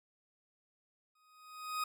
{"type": "tone with exponential growth", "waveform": "40% pulse", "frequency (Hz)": 1251, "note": "D#6", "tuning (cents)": 9, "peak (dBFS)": -31, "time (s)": [1.15, 1.84], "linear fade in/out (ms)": 5, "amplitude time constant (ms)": 150, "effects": []}